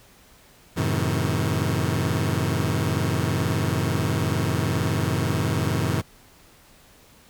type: chord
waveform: sawtooth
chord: F# diminished seventh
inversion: none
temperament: just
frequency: 92.5 / 111 / 133.2 / 159.84 Hz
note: F#2 / A2 / C3 / Eb3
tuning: 0 / +16 / +31 / +47 cents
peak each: -23 dBFS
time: 0.76-6.02 s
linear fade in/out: 20 ms
effects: pink hiss -53 dBFS RMS until 7.29 s